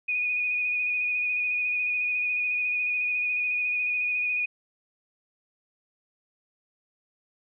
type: tone with vibrato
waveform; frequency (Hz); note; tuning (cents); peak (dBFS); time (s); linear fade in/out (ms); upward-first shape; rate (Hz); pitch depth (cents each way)
sine; 2472; D#7; -12; -24; 0.08-4.46; 10; square; 14; 16
effects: none